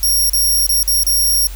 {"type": "tone with dropouts", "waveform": "5% pulse", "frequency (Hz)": 5588, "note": "F8", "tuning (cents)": 0, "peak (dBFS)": -6, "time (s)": [0.03, 1.47], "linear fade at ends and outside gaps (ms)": 1, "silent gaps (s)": [[0.297, 0.333], [0.666, 0.692], [0.83, 0.877], [1.034, 1.066]], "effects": ["added 46 Hz sine -26 dBFS peak until 1.55 s", "white hiss -38 dBFS RMS until 1.55 s"]}